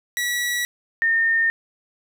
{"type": "tone pair in turn", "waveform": ["sawtooth", "sine"], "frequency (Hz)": [1938, 1822.9], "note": ["B6", "A#6"], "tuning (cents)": [-33, -39], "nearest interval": "minor second", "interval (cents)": 106, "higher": "first", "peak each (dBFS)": [-18, -16], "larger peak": "second", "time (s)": [[0.17, 0.65], [1.02, 1.5]], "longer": "neither", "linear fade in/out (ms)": 0, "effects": []}